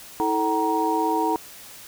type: tone cluster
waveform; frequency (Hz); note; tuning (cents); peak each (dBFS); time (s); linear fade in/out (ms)
sine; 322.8 / 438.7 / 760 / 941; E4 / A4 / F#5 / A#5; -36 / -5 / +46 / +16; -25 / -27 / -28 / -23; 0.2-1.36; 0
effects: white hiss -43 dBFS RMS until 1.87 s